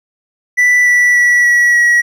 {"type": "tone with pitch steps", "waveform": "triangle", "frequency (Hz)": [1975, 1960.2, 1945.6, 1931, 1916.6], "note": ["B6", "B6", "B6", "B6", "A#6"], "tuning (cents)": [0, -13, -26, -39, 48], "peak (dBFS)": -5, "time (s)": [0.57, 2.02], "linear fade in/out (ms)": 20, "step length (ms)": 290, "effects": []}